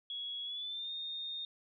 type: tone with pitch glide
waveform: sine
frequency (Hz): 3345 to 3669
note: G#7 to A#7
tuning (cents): +12 to -28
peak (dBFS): -38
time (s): 0.1-1.45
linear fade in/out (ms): 2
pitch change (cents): +160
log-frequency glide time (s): 0.44-0.91
effects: none